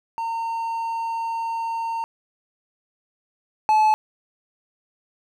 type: tone pair in turn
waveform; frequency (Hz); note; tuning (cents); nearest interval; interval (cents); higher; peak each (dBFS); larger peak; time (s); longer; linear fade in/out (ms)
triangle; 914 / 862.7; A#5 / A5; -34 / -34; minor second; 100; first; -22 / -12; second; 0.18-2.04 / 3.69-3.94; first; 0
effects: none